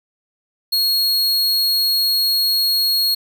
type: tone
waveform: 45% pulse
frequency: 4301 Hz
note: C8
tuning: 47 cents sharp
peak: -14 dBFS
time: 0.72-3.15 s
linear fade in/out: 10 ms
effects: none